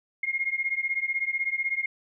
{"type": "beating tone pair", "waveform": "sine", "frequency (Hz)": [2135, 2151], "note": ["C7", "C7"], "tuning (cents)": [34, 47], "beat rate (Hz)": 16, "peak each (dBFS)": [-28, -29], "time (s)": [0.23, 1.86], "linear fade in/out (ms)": 5, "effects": []}